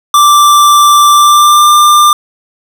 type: tone with pitch glide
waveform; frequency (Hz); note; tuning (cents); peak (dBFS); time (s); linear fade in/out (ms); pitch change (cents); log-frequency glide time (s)
square; 1174.7 to 1193.2; D6 to D6; 0 to +27; -3; 0.14-2.13; 2; +27; 1.12-1.7
effects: none